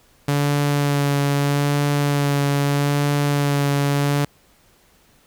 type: tone with vibrato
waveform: sawtooth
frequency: 143.1 Hz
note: D3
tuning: 45 cents flat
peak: -13 dBFS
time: 0.28-4.25 s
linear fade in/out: 5 ms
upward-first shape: sine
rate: 0.79 Hz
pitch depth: 16 cents each way
effects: pink hiss -56 dBFS RMS until 5.26 s